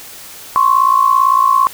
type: tone pair together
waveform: sine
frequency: 1050.9 / 1108.7 Hz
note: C6 / C#6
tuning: +7 / 0 cents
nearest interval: minor second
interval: 93 cents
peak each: -11 dBFS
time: 0.56-1.67 s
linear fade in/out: 0 ms
effects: white hiss -34 dBFS RMS until 1.73 s